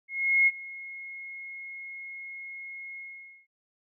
sine tone with ADSR envelope, 2160 Hz, C#7, 45 cents flat, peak -17 dBFS, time 0.08-3.47 s, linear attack 390 ms, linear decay 37 ms, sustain -21 dB, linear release 490 ms, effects none

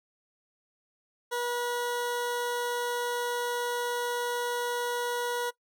20% pulse tone, 483.4 Hz, B4, 37 cents flat, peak -24 dBFS, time 1.31-5.51 s, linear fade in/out 20 ms, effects noise-tail reverb RT60 0.1 s tail -20 dB re dry

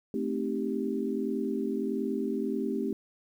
sine chord, A half-diminished seventh, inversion none, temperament equal, 220 / 261.6 / 311.1 / 392 Hz, A3 / C4 / Eb4 / G4, 0 / 0 / 0 / 0 cents, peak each -33 / -33 / -36 / -33 dBFS, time 0.14-2.93 s, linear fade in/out 2 ms, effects 10-bit

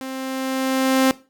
sawtooth tone with level ramp, 263.5 Hz, C4, 12 cents sharp, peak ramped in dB -25 to -9 dBFS, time 0.01-1.11 s, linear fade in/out 0 ms, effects noise-tail reverb RT60 0.3 s tail -18 dB re dry

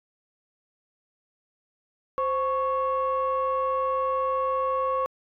sine tone pair together, 522.4 / 1107 Hz, C5 / C#6, -3 / -3 cents, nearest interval octave + minor second, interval 1300 cents, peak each -25 / -24 dBFS, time 2.18-5.06 s, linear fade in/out 0 ms, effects tanh soft clip ceiling -18 dBFS

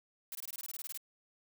blue noise bursts, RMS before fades -42 dBFS, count 13, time 0.32-0.975 s, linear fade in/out 2 ms, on 31 ms, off 21 ms, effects none

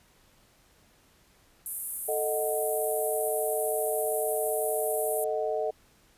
white band-pass noise, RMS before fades -36 dBFS, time 1.66-5.24 s, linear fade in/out 0 ms, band 9200 to 13000 Hz, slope 48 dB/octave
sine chord, D# diminished, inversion second, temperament equal, 440 / 622.3 / 740 Hz, A4 / D#5 / F#5, 0 / 0 / 0 cents, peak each -30 / -30 / -34 dBFS, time 2.08-5.71 s, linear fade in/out 10 ms
effects pink hiss -62 dBFS RMS until 6.17 s + resampled to 32000 Hz

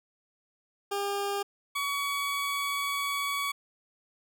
20% pulse tone pair in turn, 401.9 / 1129.5 Hz, G4 / C#6, +43 / +32 cents, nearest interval octave + tritone, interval 1789 cents, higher second, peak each -24 dBFS, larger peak neither, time 0.91-1.43 / 1.75-3.52 s, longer second, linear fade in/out 10 ms, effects none

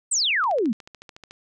sine exponential sweep, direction down, 8690 to 199 Hz, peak -19 dBFS, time 0.11-0.73 s, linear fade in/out 10 ms
click train, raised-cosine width 0.2 ms, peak -25 dBFS, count 13, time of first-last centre 0.44-1.31 s, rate 13.8 Hz
effects none

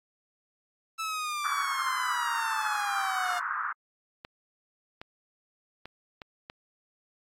sawtooth exponential sweep, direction down, 1321 to 709 Hz, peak -27 dBFS, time 0.98-3.4 s, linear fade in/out 20 ms
white band-pass noise, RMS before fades -32 dBFS, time 1.44-3.73 s, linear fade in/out 10 ms, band 1100 to 1500 Hz, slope 48 dB/octave
clicks, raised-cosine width 0.3 ms, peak -25 dBFS, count 5, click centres 4.249 / 5.015 / 5.856 / 6.218 / 6.499 s
effects low-pass 12000 Hz 12 dB/octave + AAC 64 kbps

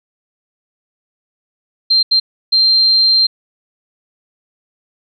sine tone bursts at uneven times, 4161 Hz, C8, 10 cents flat, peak -8 dBFS, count 3, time 1.9-2.03 / 2.11-2.2 / 2.52-3.27 s, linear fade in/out 10 ms, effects none

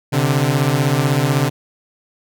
sawtooth beating tone pair, 130.81 / 146.81 Hz, C3 / D3, 0 / 0 cents, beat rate 16 Hz, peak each -13 dBFS, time 0.12-1.5 s, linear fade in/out 20 ms, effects none

